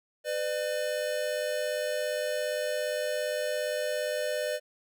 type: tone pair together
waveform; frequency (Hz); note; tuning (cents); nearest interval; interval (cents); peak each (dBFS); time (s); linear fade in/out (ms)
square; 502.6 / 600; B4 / D5; +30 / +37; minor third; 307; -34 / -31; 0.24-4.6; 50
effects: none